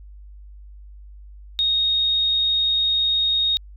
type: tone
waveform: sine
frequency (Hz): 3729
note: A#7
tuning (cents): 0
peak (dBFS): -17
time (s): 1.59-3.57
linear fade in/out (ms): 0
effects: added 50 Hz sine -39 dBFS peak until 3.76 s